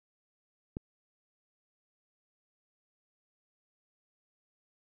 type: click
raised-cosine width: 3 ms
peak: -23 dBFS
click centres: 0.769 s
effects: none